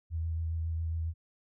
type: tone with vibrato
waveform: sine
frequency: 81.7 Hz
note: E2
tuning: 15 cents flat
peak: -30 dBFS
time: 0.1-1.14 s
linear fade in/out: 50 ms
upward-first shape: sine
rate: 7.3 Hz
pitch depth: 19 cents each way
effects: none